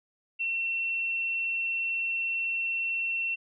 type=tone; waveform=sine; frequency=2709 Hz; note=E7; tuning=47 cents sharp; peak=-27 dBFS; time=0.39-3.36 s; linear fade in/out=20 ms; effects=none